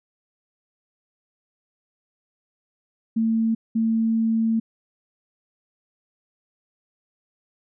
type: tone bursts at uneven times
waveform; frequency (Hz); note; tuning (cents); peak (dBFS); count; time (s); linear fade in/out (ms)
sine; 224.8; A3; +37; -18; 2; 3.16-3.55 / 3.75-4.6; 10
effects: none